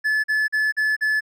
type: tone bursts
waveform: triangle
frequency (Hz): 1727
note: A6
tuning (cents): -33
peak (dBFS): -16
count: 5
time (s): 0.04-1.208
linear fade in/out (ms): 20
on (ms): 200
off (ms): 42
effects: none